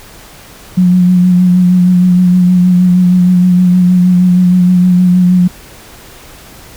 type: tone with vibrato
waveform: sine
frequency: 180.3 Hz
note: F#3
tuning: 45 cents flat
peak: -4 dBFS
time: 0.77-5.48 s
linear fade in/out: 10 ms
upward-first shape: sine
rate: 6.4 Hz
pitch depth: 26 cents each way
effects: pink hiss -35 dBFS RMS until 6.76 s